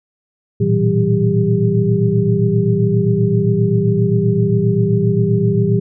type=tone cluster; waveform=sine; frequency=112.1 / 119.7 / 161.5 / 191 / 399.3 Hz; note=A2 / A#2 / E3 / G3 / G4; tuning=+33 / +46 / -35 / -45 / +32 cents; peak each=-18 dBFS; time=0.6-5.8 s; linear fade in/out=10 ms; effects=none